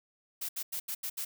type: noise bursts at uneven times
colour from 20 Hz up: blue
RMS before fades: -36 dBFS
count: 6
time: 0.41-0.49 / 0.56-0.63 / 0.72-0.8 / 0.88-0.95 / 1.03-1.1 / 1.17-1.25 s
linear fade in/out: 10 ms
effects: none